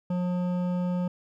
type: tone with hard clipping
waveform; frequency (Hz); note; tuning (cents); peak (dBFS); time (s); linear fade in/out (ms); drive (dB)
sine; 179; F3; +43; -27; 0.1-1.08; 5; 11
effects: none